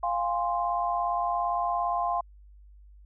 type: chord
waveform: sine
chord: F minor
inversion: none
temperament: equal with one note detuned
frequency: 698.5 / 815.9 / 1046.5 Hz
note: F5 / Ab5 / C6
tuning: 0 / -31 / 0 cents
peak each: -28 / -32 / -29 dBFS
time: 0.03-2.21 s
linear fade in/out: 5 ms
effects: added 50 Hz sine -49 dBFS peak until 3.05 s